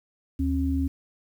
sine tone pair together, 76.14 / 270 Hz, D#2 / C#4, -37 / -45 cents, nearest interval octave + minor seventh, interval 2192 cents, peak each -25 dBFS, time 0.39-0.88 s, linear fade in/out 10 ms, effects 9-bit

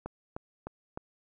click train, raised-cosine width 1 ms, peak -23 dBFS, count 4, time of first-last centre 0.06-0.975 s, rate 3.28 Hz, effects none

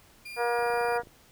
35% pulse tone, 2404 Hz, D7, 40 cents sharp, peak -37 dBFS, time 0.25-0.98 s, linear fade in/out 10 ms
harmonic tone, 238.2 Hz, A#3, 38 cents sharp, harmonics 2 / 3 / 4 / 5 / 6 / 7 / 8, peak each -28 / -30 / -33 / -40 / -34 / -40 / -43 dBFS, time 0.36-1.03 s, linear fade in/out 50 ms
click train, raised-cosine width 2 ms, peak -37 dBFS, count 14, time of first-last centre 0.59-1.071 s, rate 27 Hz
effects pink hiss -58 dBFS RMS until 1.31 s

